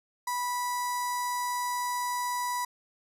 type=tone with notch filter; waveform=sawtooth; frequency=983 Hz; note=B5; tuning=8 cents flat; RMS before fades=-31 dBFS; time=0.27-2.65 s; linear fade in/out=5 ms; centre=2900 Hz; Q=0.91; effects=resampled to 32000 Hz